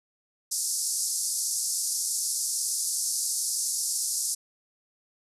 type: band-pass noise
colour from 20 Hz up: white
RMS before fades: -29 dBFS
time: 0.51-4.35 s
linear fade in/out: 10 ms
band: 4900 to 11000 Hz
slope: 48 dB/octave
effects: resampled to 32000 Hz